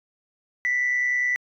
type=tone with amplitude modulation; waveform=sine; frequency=1975.5 Hz; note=B6; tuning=in tune; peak=-17 dBFS; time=0.65-1.36 s; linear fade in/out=0 ms; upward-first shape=sine; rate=130 Hz; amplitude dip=50%; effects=tanh soft clip ceiling -16 dBFS